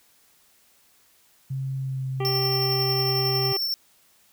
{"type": "tone with pitch glide", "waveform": "sine", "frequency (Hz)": [133.9, 131.98], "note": ["C3", "C3"], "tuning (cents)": [40, 15], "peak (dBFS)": -26, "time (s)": [1.5, 3.53], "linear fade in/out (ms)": 10, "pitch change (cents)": -25, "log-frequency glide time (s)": [1.77, 2.02]}
{"type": "harmonic tone", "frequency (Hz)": 392, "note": "G4", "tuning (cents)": 0, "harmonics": [1, 2, 3, 5, 6, 7, 8], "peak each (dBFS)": [-27, -33, -37, -41, -43, -44, -45], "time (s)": [2.2, 3.57], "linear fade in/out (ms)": 5}
{"type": "tone with tremolo", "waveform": "square", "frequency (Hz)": 5410, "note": "E8", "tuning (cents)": 44, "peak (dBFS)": -23, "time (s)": [2.25, 3.74], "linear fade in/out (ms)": 0, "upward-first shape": "triangle", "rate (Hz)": 11, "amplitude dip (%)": 35}
{"effects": ["white hiss -60 dBFS RMS until 4.32 s"]}